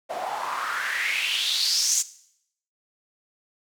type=noise with band-pass filter sweep; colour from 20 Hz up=white; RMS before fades=-26 dBFS; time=0.09-2.03 s; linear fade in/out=20 ms; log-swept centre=630 to 7000 Hz; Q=5; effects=noise-tail reverb RT60 0.7 s tail -17 dB re dry